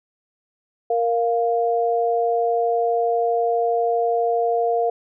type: tone pair together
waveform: sine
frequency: 466.2 / 698.5 Hz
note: A#4 / F5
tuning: 0 / 0 cents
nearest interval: perfect fifth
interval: 700 cents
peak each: -20 dBFS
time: 0.9-4.9 s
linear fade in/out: 5 ms
effects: none